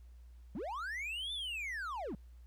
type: linear two-way sweep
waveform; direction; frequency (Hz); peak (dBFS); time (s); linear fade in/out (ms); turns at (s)
triangle; up then down; 160.9 to 3578 to 160.9; -36; 0.55-2.15; 2; 1.33
effects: added 60 Hz sine -52 dBFS peak until 2.46 s + pink hiss -75 dBFS RMS until 2.46 s